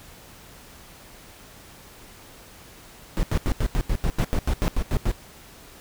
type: noise bursts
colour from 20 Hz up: brown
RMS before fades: -21 dBFS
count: 14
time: 3.17-5.115 s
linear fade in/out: 0 ms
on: 60 ms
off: 85 ms
effects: pink hiss -47 dBFS RMS until 5.8 s